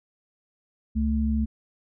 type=tone pair together; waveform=sine; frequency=69 / 220 Hz; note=C#2 / A3; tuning=-7 / 0 cents; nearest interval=octave + minor sixth; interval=2007 cents; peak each=-24 dBFS; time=0.95-1.46 s; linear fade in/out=20 ms; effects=none